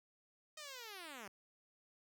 5% pulse linear sweep, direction down, 629 to 185 Hz, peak -37 dBFS, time 0.57-1.28 s, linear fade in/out 5 ms, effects none

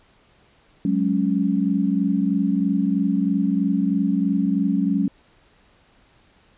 sine chord, F# suspended second, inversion none, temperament just, 185 / 208.1 / 277.5 Hz, F#3 / G#3 / C#4, 0 / +4 / +2 cents, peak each -22 dBFS, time 0.85-5.08 s, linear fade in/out 2 ms, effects pink hiss -57 dBFS RMS until 6.57 s + resampled to 8000 Hz

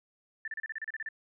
sine tone bursts, 1773 Hz, A6, 13 cents sharp, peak -34 dBFS, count 11, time 0.45-1.088 s, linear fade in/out 2 ms, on 28 ms, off 33 ms, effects none

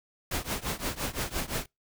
pink noise with tremolo, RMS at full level -29 dBFS, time 0.31-1.66 s, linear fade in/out 5 ms, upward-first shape triangle, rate 5.8 Hz, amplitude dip 95%, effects noise-tail reverb RT60 0.2 s tail -26 dB re dry

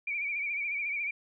sine tone with vibrato, 2322 Hz, D7, 20 cents flat, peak -30 dBFS, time 0.07-1.11 s, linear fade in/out 5 ms, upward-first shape sine, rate 14 Hz, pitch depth 70 cents each way, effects none

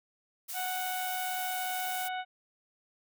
blue noise, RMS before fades -39 dBFS, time 0.48-2.09 s, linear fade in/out 20 ms
harmonic tone, 740 Hz, F#5, in tune, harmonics 1 / 2 / 3 / 4 / 5, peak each -34 / -40 / -44 / -46 / -48 dBFS, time 0.53-2.25 s, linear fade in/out 50 ms
effects none

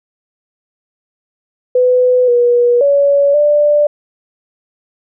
sine tone with pitch steps, 501 / 482.5 / 565 / 590 Hz, B4 / B4 / C#5 / D5, +25 / -40 / +33 / +8 cents, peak -7 dBFS, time 1.75-3.87 s, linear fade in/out 5 ms, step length 530 ms, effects none

